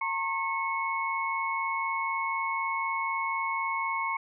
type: tone cluster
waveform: sine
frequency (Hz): 914 / 1078 / 2199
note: A#5 / C#6 / C#7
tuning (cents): -34 / -49 / -14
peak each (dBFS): -33 / -31 / -32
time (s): 0.01-4.17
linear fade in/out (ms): 5
effects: none